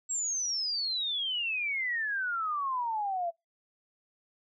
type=exponential sweep; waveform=sine; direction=down; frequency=7710 to 667 Hz; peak=-29 dBFS; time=0.09-3.31 s; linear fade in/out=20 ms; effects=noise-tail reverb RT60 0.2 s tail -24 dB re dry